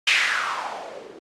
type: noise with low-pass filter sweep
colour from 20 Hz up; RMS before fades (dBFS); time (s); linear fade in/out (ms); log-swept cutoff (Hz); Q
violet; -25; 0.07-1.19; 5; 2600 to 340; 3.4
effects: low-pass 8000 Hz 12 dB/octave + Opus 48 kbps